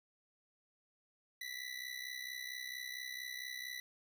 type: ring-modulated tone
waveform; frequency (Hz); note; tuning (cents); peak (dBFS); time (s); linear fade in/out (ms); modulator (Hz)
25% pulse; 1977; B6; +1; -36; 1.41-3.8; 0; 32.2
effects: none